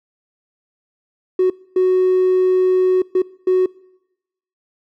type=tone bursts at uneven times; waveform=triangle; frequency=370 Hz; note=F#4; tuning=in tune; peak=-8 dBFS; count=4; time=1.39-1.5 / 1.76-3.02 / 3.15-3.22 / 3.47-3.66 s; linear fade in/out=5 ms; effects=noise-tail reverb RT60 0.9 s tail -26 dB re dry + tanh soft clip ceiling -8 dBFS